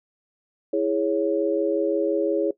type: chord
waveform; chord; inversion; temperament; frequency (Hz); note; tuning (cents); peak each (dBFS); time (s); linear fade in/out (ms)
sine; C# minor; first; equal; 329.6 / 415.3 / 554.4; E4 / G#4 / C#5; 0 / 0 / 0; -24; 0.73-2.51; 5
effects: noise-tail reverb RT60 0.1 s tail -18 dB re dry